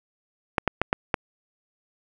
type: clicks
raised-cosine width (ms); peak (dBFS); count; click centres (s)
0.5; -5; 5; 0.582 / 0.677 / 0.816 / 0.929 / 1.142
effects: none